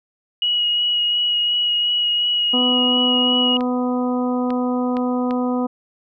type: tone with vibrato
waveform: sine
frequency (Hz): 2904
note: F#7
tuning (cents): -33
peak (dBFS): -16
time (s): 0.42-3.57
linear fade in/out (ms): 2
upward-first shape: sine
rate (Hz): 2.8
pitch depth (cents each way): 12
type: harmonic tone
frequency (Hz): 249.1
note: B3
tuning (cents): +15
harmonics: 1 / 2 / 3 / 4 / 5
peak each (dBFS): -19 / -25 / -29 / -31 / -33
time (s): 2.53-5.67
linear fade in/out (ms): 10
type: clicks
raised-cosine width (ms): 0.3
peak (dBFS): -16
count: 4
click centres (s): 3.608 / 4.505 / 4.969 / 5.309
effects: none